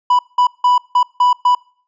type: tone bursts at uneven times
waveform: triangle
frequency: 987.8 Hz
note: B5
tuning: in tune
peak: -7 dBFS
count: 6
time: 0.1-0.19 / 0.38-0.47 / 0.64-0.78 / 0.95-1.03 / 1.2-1.33 / 1.45-1.55 s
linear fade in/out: 5 ms
effects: noise-tail reverb RT60 0.5 s tail -25 dB re dry + resampled to 16000 Hz